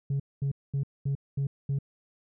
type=tone bursts; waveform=sine; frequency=138.59 Hz; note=C#3; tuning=in tune; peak=-23 dBFS; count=6; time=0.1-1.788 s; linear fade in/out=5 ms; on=98 ms; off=220 ms; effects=tanh soft clip ceiling -24 dBFS